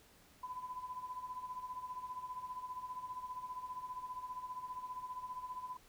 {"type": "tone with tremolo", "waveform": "sine", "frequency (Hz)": 1005, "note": "B5", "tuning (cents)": 30, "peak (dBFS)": -39, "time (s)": [0.43, 5.77], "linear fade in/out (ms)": 5, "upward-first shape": "sine", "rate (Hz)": 15, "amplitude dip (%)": 70, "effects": ["pink hiss -64 dBFS RMS until 5.88 s"]}